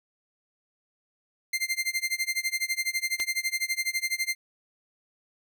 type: tone with tremolo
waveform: sawtooth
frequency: 2093 Hz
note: C7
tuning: in tune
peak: -20 dBFS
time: 1.53-4.35 s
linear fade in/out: 5 ms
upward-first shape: sine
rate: 12 Hz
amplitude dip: 95%
type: clicks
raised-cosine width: 0.2 ms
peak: -21 dBFS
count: 2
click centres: 3.199 / 3.202 s
effects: none